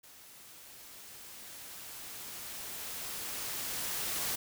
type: noise with level ramp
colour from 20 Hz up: white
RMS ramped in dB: -55 to -34 dBFS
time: 0.03-4.36 s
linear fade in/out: 10 ms
effects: none